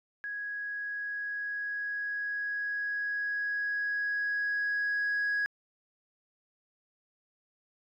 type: tone with level ramp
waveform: sine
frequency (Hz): 1661.2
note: G#6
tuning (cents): 0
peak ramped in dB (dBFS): -34 to -25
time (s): 0.24-5.46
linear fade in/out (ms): 0
effects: tanh soft clip ceiling -25 dBFS